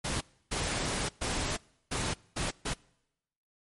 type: noise bursts at uneven times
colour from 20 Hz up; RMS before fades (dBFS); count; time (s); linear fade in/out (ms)
pink; -32; 6; 0.04-0.21 / 0.51-1.09 / 1.21-1.57 / 1.91-2.14 / 2.36-2.51 / 2.65-2.74; 10
effects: noise-tail reverb RT60 0.9 s tail -25 dB re dry + MP3 48 kbps